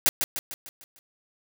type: noise with echo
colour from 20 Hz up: white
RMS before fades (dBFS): -19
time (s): 0.06-0.09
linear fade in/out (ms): 0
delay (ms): 150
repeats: 6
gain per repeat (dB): -6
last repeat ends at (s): 0.99
effects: none